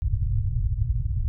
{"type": "low-pass noise", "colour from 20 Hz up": "white", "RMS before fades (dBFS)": -24, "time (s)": [0.02, 1.28], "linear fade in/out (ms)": 0, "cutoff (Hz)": 120, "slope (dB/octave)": 48, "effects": []}